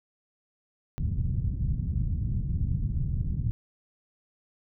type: low-pass noise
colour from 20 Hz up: white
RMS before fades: -28 dBFS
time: 0.98-3.51 s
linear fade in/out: 0 ms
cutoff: 140 Hz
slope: 24 dB/octave
effects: none